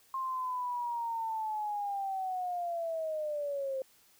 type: linear sweep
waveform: sine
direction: down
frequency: 1063 to 523.3 Hz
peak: -32 dBFS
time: 0.14-3.82 s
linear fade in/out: 2 ms
effects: white hiss -64 dBFS RMS until 4.19 s